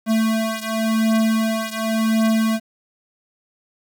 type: beating tone pair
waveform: square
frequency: 221.5 / 222.41 Hz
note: A3 / A3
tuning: +12 / +19 cents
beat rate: 0.91 Hz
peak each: -20 / -22 dBFS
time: 0.06-2.6 s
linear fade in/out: 50 ms
effects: 8-bit